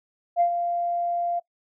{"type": "tone with ADSR envelope", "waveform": "sine", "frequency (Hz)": 694, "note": "F5", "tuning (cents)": -11, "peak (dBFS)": -15, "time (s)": [0.36, 1.4], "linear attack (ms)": 45, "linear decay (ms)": 90, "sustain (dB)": -8, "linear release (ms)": 16, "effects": ["noise-tail reverb RT60 0.1 s tail -20 dB re dry", "tanh soft clip ceiling -11 dBFS"]}